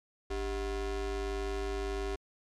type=ring-modulated tone; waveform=square; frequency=171.2 Hz; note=F3; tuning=34 cents flat; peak=-30 dBFS; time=0.3-2.16 s; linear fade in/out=10 ms; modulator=222 Hz; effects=low-pass 7000 Hz 12 dB/octave + MP3 96 kbps